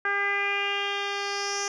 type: tone with low-pass filter sweep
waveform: 10% pulse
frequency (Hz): 401.6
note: G4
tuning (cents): +42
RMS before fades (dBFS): -28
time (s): 0.05-1.68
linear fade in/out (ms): 2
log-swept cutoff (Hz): 1700 to 6200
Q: 4.4
effects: none